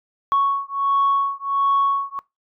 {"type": "beating tone pair", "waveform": "sine", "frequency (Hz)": [1108.7, 1110.1], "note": ["C#6", "C#6"], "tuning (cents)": [0, 2], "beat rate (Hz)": 1.4, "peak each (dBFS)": -19, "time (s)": [0.32, 2.19], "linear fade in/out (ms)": 0, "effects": ["noise-tail reverb RT60 0.2 s tail -22 dB re dry", "tanh soft clip ceiling -11 dBFS"]}